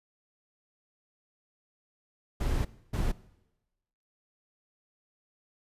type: noise bursts at uneven times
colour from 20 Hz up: brown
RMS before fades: -28 dBFS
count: 2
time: 2.4-2.65 / 2.93-3.12 s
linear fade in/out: 10 ms
effects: noise-tail reverb RT60 1.0 s tail -20 dB re dry + resampled to 32000 Hz